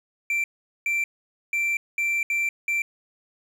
triangle tone bursts at uneven times, 2349 Hz, D7, in tune, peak -20 dBFS, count 6, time 0.3-0.44 / 0.86-1.04 / 1.53-1.77 / 1.98-2.23 / 2.3-2.49 / 2.68-2.82 s, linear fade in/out 2 ms, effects 9-bit

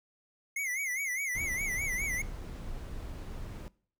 square tone with vibrato, 2111 Hz, C7, 15 cents sharp, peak -32 dBFS, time 0.56-2.22 s, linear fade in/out 5 ms, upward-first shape sine, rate 4.9 Hz, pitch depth 130 cents each way
brown noise, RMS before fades -40 dBFS, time 1.35-3.68 s, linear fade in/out 0 ms
effects noise-tail reverb RT60 0.5 s tail -22 dB re dry

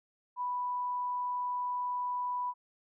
sine tone, 987.8 Hz, B5, in tune, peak -31 dBFS, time 0.36-2.54 s, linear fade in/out 50 ms, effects none

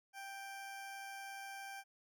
20% pulse tone with amplitude modulation, 786 Hz, G5, 4 cents sharp, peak -40 dBFS, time 0.13-1.84 s, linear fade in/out 50 ms, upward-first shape sine, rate 117 Hz, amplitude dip 25%, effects none

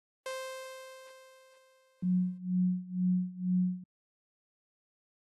sawtooth tone with exponential decay, 523.3 Hz, C5, in tune, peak -31 dBFS, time 0.26-2.38 s, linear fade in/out 2 ms, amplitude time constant 460 ms
sine tone with tremolo, 182 Hz, F#3, 28 cents flat, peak -24 dBFS, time 2.03-3.84 s, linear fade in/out 5 ms, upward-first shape sine, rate 2.1 Hz, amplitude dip 90%
effects AAC 32 kbps

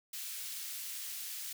white high-pass noise, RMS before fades -42 dBFS, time 0.13-1.53 s, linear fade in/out 5 ms, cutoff 2300 Hz, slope 12 dB/octave, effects none

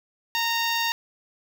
10% pulse tone with notch filter, 924 Hz, A#5, 16 cents flat, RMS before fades -25 dBFS, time 0.35-0.92 s, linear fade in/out 0 ms, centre 10000 Hz, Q 1, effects none

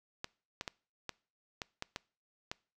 clicks, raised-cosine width 0.2 ms, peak -20 dBFS, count 8, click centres 0.244 / 0.611 / 0.678 / 1.093 / 1.618 / 1.824 / 1.961 / 2.515 s, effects noise-tail reverb RT60 0.4 s tail -24 dB re dry

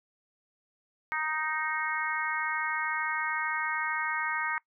harmonic tone, 311.1 Hz, D#4, in tune, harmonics 3 / 4 / 5 / 6 / 7, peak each -35 / -35 / -35 / -35 / -35 dBFS, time 1.12-4.58 s, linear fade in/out 0 ms, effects noise-tail reverb RT60 0.1 s tail -23 dB re dry

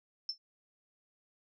sine tone with exponential decay, 5320 Hz, E8, 15 cents sharp, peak -29 dBFS, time 0.29-0.38 s, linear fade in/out 2 ms, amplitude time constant 18 ms, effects none

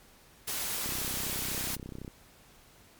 white noise, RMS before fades -34 dBFS, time 0.47-1.76 s, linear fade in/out 10 ms
click train, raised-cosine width 3 ms, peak -28 dBFS, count 40, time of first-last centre 0.86-2.079 s, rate 32 Hz
effects pink hiss -58 dBFS RMS until 2.99 s + MP3 96 kbps

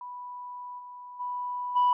sine tone with level steps, 986 Hz, B5, 3 cents flat, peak -37 / -41 / -30 / -18 dBFS, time 0.01-1.93 s, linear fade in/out 2 ms, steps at 0.78 / 1.19 / 1.75 s, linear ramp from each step 20 ms, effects tanh soft clip ceiling -17 dBFS

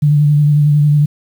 sine tone with vibrato, 147.6 Hz, D3, 9 cents sharp, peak -7 dBFS, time 0.02-1.06 s, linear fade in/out 10 ms, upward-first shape sine, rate 11 Hz, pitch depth 27 cents each way, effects 7-bit

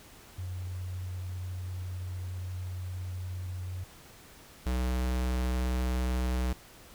sine / square tone pair in turn, 91.1 / 62.69 Hz, F#2 / B1, -26 / +27 cents, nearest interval tritone, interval 647 cents, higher first, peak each -34 / -28 dBFS, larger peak second, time 0.38-3.84 / 4.66-6.53 s, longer first, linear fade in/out 5 ms, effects pink hiss -53 dBFS RMS until 6.94 s

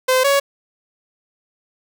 sawtooth tone pair in turn, 515 / 559 Hz, C5 / C#5, -28 / +14 cents, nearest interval minor second, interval 142 cents, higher second, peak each -9 dBFS, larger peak neither, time 0.08-0.24 / 0.24-0.4 s, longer neither, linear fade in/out 10 ms, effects none

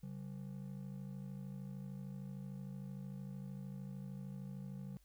triangle ring-modulated tone, 164.81 Hz, E3, in tune, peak -39 dBFS, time 0.03-4.97 s, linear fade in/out 0 ms, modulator 26.6 Hz, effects added 50 Hz sine -66 dBFS peak until 5.04 s + white hiss -75 dBFS RMS until 5.04 s

